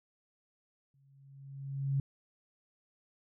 sine tone with exponential growth, 137.5 Hz, C#3, 14 cents flat, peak -26 dBFS, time 0.94-2 s, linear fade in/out 2 ms, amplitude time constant 230 ms, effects none

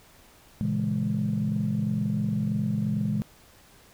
sine chord, A# half-diminished seventh, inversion none, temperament equal, 116.54 / 138.59 / 164.81 / 207.7 Hz, A#2 / C#3 / E3 / G#3, 0 / 0 / 0 / 0 cents, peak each -30 / -31 / -30 / -26 dBFS, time 0.61-3.22 s, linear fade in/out 0 ms, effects tanh soft clip ceiling -17 dBFS + pink hiss -55 dBFS RMS until 3.93 s

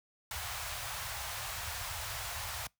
pink band-stop noise, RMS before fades -39 dBFS, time 0.31-2.67 s, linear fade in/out 2 ms, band 100 to 700 Hz, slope 24 dB/octave, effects noise-tail reverb RT60 0.2 s tail -26 dB re dry + high-pass 60 Hz 12 dB/octave

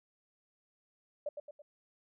sine tone with echo, 588 Hz, D5, 2 cents sharp, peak -33 dBFS, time 1.26-1.29 s, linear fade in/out 5 ms, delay 110 ms, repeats 3, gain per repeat -6 dB, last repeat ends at 1.62 s, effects none

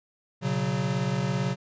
square chord, B suspended second, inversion none, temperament equal with one note detuned, 120.65 / 138.59 / 185 Hz, B2 / C#3 / F#3, -40 / 0 / 0 cents, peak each -32 / -29 / -30 dBFS, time 0.41-1.56 s, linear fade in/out 50 ms, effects resampled to 16000 Hz

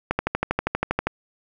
click train, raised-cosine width 0.5 ms, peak -6 dBFS, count 13, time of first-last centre 0.11-1.07 s, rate 12.5 Hz, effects none

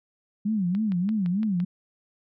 sine tone with vibrato, 196 Hz, G3, in tune, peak -22 dBFS, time 0.45-1.65 s, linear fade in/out 10 ms, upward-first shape sine, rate 3.3 Hz, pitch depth 210 cents each way
click train, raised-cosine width 0.3 ms, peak -27 dBFS, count 6, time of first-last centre 0.75-1.602 s, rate 5.87 Hz
effects none

